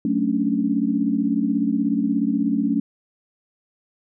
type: chord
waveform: sine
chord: D major seventh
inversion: first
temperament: equal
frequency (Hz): 185 / 220 / 277.2 / 293.7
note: F#3 / A3 / C#4 / D4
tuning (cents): 0 / 0 / 0 / 0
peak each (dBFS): -27 / -22 / -22 / -26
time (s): 0.05-2.8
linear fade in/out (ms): 2
effects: none